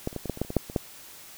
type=clicks; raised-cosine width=2 ms; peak=-14 / -29 / -18 / -20 / -14 / -25 / -12 / -30 / -19 / -7 / -24 / -10 dBFS; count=12; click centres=0.074 / 0.129 / 0.163 / 0.257 / 0.297 / 0.374 / 0.416 / 0.449 / 0.504 / 0.567 / 0.699 / 0.762 s; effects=white hiss -47 dBFS RMS until 1.37 s